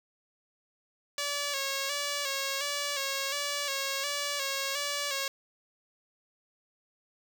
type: tone with vibrato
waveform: 5% pulse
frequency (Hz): 561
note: C#5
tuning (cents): +21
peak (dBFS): -19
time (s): 1.18-5.28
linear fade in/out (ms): 2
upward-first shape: square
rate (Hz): 1.4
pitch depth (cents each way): 44
effects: none